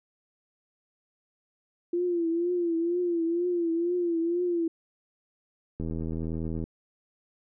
sine tone with vibrato, 343 Hz, F4, 31 cents flat, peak -24 dBFS, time 1.93-4.68 s, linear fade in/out 5 ms, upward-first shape triangle, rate 2.1 Hz, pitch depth 84 cents each way
click train, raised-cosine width 3 ms, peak -21 dBFS, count 69, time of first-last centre 5.8-6.64 s, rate 81 Hz
effects none

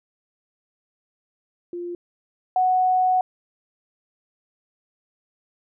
sine tone pair in turn, 349.2 / 739.9 Hz, F4 / F#5, 0 / 0 cents, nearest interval octave + minor second, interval 1300 cents, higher second, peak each -28 / -16 dBFS, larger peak second, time 1.73-1.95 / 2.56-3.21 s, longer second, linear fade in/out 2 ms, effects none

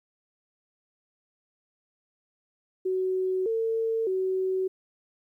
sine tone with pitch steps, 373.7 / 450.5 / 376.3 Hz, F#4 / A4 / F#4, +17 / +41 / +29 cents, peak -24 dBFS, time 2.85-4.68 s, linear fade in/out 10 ms, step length 610 ms, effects 11-bit

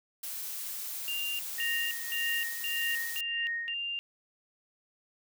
blue noise, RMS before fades -38 dBFS, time 0.23-3.21 s, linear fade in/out 5 ms
sine tone bursts, 2794 Hz, F7, in tune, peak -32 dBFS, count 6, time 1.08-3.99 s, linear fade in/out 0 ms, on 310 ms, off 210 ms
sine tone with tremolo, 1860 Hz, A#6, 4 cents flat, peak -30 dBFS, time 1.58-3.74 s, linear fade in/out 5 ms, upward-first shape sine, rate 1.7 Hz, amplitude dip 75%
effects none

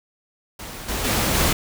pink noise with level steps, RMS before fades -35 / -26 / -21 / -19 dBFS, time 0.59-1.53 s, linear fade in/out 5 ms, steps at 0.88 / 1.04 / 1.34 s, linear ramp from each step 10 ms, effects none

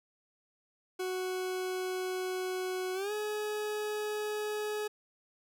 40% pulse tone with pitch glide, 370 to 422.6 Hz, F#4 to G#4, 0 to +30 cents, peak -32 dBFS, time 0.99-4.88 s, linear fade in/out 10 ms, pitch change +230 cents, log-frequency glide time 2.94-3.12 s, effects none

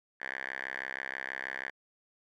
5% pulse tone with band-pass filter, 66.2 Hz, C2, 21 cents sharp, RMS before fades -39 dBFS, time 0.2-1.71 s, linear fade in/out 20 ms, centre 1700 Hz, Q 5.6, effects none

